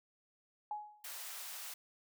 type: tone with exponential decay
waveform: sine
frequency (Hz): 840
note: G#5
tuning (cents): +19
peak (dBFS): -35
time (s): 0.71-1.11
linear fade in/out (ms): 2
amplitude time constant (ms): 86
type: high-pass noise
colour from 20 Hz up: white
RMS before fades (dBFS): -46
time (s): 1.04-1.74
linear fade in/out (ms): 5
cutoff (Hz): 620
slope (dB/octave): 24
effects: none